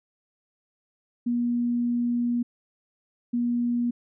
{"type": "tone pair in turn", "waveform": "sine", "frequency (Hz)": [240, 240], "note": ["B3", "B3"], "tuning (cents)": [-49, -49], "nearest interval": "unison", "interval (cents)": 0, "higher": "neither", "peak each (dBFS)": -22, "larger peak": "neither", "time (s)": [[1.26, 2.43], [3.33, 3.91]], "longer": "first", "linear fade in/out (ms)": 10, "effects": []}